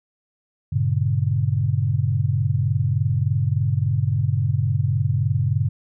sine chord, G diminished, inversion none, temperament just, 98 / 117.6 / 141.12 Hz, G2 / Bb2 / Db3, 0 / +16 / +31 cents, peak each -22 dBFS, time 0.72-5.69 s, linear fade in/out 10 ms, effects none

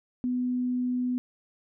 sine tone, 249.2 Hz, B3, 16 cents sharp, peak -25 dBFS, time 0.24-1.18 s, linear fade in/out 0 ms, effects none

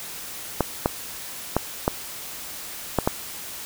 clicks, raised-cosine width 1 ms, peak -4 dBFS, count 6, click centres 0.607 / 0.859 / 1.566 / 1.879 / 2.987 / 3.075 s, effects white hiss -36 dBFS RMS until 3.65 s

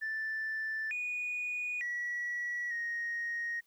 sine tone with pitch steps, 1763 / 2463 / 1934 / 1871 Hz, A6 / D#7 / B6 / A#6, +3 / -18 / -37 / +6 cents, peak -32 dBFS, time 0.01-3.61 s, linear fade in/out 20 ms, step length 900 ms, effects tanh soft clip ceiling -30 dBFS + white hiss -72 dBFS RMS until 3.66 s

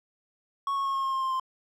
triangle tone with pitch steps, 1107 / 1098.1 / 1089.2 / 1080.5 / 1071.8 / 1063.1 / 1054.6 / 1046.1 Hz, C#6 / C#6 / C#6 / C#6 / C6 / C6 / C6 / C6, -3 / -17 / -31 / -45 / +41 / +27 / +13 / -1 cents, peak -24 dBFS, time 0.67-1.398 s, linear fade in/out 2 ms, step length 91 ms, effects none

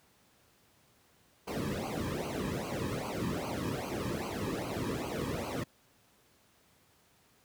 brown noise with flanger, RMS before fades -35 dBFS, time 1.47-5.64 s, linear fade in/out 10 ms, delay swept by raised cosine 0.55 to 1.44 ms, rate 2.5 Hz, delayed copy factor -0.95, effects pink hiss -66 dBFS RMS until 7.44 s + high-pass 80 Hz 12 dB/octave

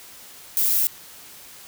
violet noise, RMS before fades -20 dBFS, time 0.57-0.87 s, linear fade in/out 0 ms, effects white hiss -44 dBFS RMS until 1.67 s

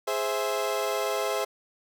30% pulse chord, Ab augmented, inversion none, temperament equal, 415.3 / 523.3 / 659.3 Hz, Ab4 / C5 / E5, 0 / 0 / 0 cents, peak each -28 dBFS, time 0.07-1.45 s, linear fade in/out 10 ms, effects none

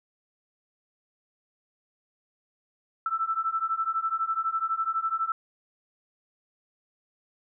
sine beating tone pair, 1318.5 / 1330.5 Hz, E6 / E6, 0 / +16 cents, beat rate 12 Hz, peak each -29 / -28 dBFS, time 3.06-5.32 s, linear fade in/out 2 ms, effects none

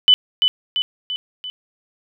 sine tone with echo, 2999 Hz, F#7, 23 cents sharp, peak -7 dBFS, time 0.08-0.14 s, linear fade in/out 0 ms, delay 340 ms, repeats 4, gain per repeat -5 dB, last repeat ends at 1.5 s, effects none

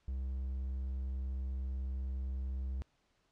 triangle tone, 65.41 Hz, C2, in tune, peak -33 dBFS, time 0.08-2.82 s, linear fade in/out 0 ms, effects pink hiss -75 dBFS RMS until 3.31 s + low-pass 6000 Hz 12 dB/octave

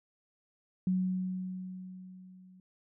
sine tone with level ramp, 185 Hz, F#3, in tune, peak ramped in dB -25 to -54 dBFS, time 0.87-2.6 s, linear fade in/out 2 ms, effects none

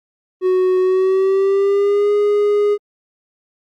triangle tone with pitch glide, 370 to 412.9 Hz, F#4 to G#4, 0 to -10 cents, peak -10 dBFS, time 0.41-2.78 s, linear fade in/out 50 ms, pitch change +190 cents, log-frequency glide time 0.81-2.12 s, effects Opus 32 kbps

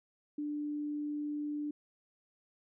sine tone, 295.6 Hz, D4, 11 cents sharp, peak -34 dBFS, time 0.38-1.71 s, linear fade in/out 5 ms, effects none

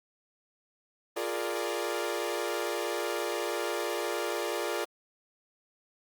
sawtooth chord, Bb dominant seventh, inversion second, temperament equal, 349.2 / 415.3 / 466.2 / 587.3 Hz, F4 / Ab4 / Bb4 / D5, 0 / 0 / 0 / 0 cents, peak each -32 dBFS, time 1.16-4.85 s, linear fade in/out 10 ms, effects Opus 32 kbps

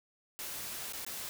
white noise with dropouts, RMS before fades -41 dBFS, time 0.39-1.29 s, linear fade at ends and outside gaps 0 ms, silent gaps 0.924-0.934 / 1.048-1.065 s, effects none

